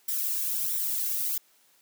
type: noise with flanger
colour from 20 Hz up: violet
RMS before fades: -29 dBFS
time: 0.08-1.38 s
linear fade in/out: 5 ms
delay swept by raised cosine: 0.53 to 1.83 ms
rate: 1.5 Hz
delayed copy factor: +0.65
effects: white hiss -63 dBFS RMS until 1.81 s + high-pass 200 Hz 12 dB/octave